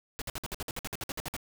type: noise bursts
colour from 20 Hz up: pink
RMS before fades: -36 dBFS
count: 15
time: 0.19-1.365 s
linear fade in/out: 0 ms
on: 27 ms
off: 55 ms
effects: none